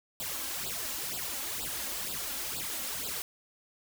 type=noise with flanger; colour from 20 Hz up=white; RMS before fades=-36 dBFS; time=0.2-3.22 s; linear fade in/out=0 ms; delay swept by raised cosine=0.24 to 3.74 ms; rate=2.1 Hz; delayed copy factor=+1; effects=none